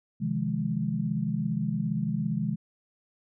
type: chord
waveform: sine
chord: F minor seventh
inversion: second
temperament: just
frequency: 130.96 / 157.15 / 174.61 / 209.5 Hz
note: C3 / Eb3 / F3 / Ab3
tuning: +2 / +18 / 0 / +15 cents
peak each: -33 / -31 / -33 / -30 dBFS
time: 0.2-2.56 s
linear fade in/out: 20 ms
effects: none